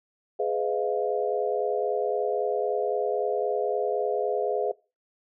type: chord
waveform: sine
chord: F half-diminished seventh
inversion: first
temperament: just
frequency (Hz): 419.1 / 502.9 / 628.6 / 698.5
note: Ab4 / Cb5 / Eb5 / F5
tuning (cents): +16 / +31 / +18 / 0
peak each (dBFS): -27 / -29 / -32 / -31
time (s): 0.39-4.72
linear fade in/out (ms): 10
effects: noise-tail reverb RT60 0.3 s tail -22 dB re dry